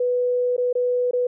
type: tone with dropouts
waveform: sine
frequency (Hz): 493.9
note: B4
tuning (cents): 0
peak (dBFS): -18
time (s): 0-1.27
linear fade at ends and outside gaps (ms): 5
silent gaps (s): 0.566-0.579 / 0.729-0.752 / 1.111-1.132
effects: none